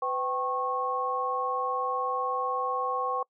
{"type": "tone cluster", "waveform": "sine", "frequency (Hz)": [504, 776, 1092], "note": ["B4", "G5", "C#6"], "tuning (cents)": [35, -18, -26], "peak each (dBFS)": [-33, -33, -29], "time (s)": [0.02, 3.23], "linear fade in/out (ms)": 5, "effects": ["noise-tail reverb RT60 0.1 s tail -26 dB re dry"]}